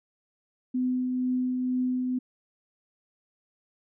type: tone with tremolo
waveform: sine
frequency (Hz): 253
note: B3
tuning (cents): +42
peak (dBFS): -23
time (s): 0.74-2.19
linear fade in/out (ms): 10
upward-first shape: triangle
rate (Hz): 2.1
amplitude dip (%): 30
effects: none